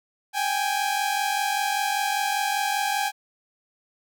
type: tone pair together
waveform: sawtooth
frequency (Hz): 785.5 / 830.6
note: G5 / G#5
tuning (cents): +3 / 0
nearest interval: minor second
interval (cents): 97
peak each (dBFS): -22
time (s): 0.33-3.12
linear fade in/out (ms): 50
effects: none